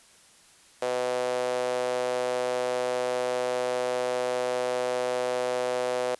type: tone with high-pass filter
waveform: sawtooth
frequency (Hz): 125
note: B2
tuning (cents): +21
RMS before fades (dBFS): -28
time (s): 0.82-6.15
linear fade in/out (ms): 2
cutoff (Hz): 540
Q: 4.7
effects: white hiss -56 dBFS RMS until 6.19 s + resampled to 24000 Hz